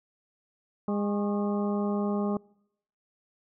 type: harmonic tone with a mistuned harmonic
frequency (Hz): 204.4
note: G#3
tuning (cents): -27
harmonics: 1 / 2 / 3 / 4 / 5 / 6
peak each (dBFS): -27 / -33 / -37 / -39 / -41 / -43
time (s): 0.88-2.37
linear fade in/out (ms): 2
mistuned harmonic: 5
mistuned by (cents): +97
effects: noise-tail reverb RT60 0.8 s tail -26 dB re dry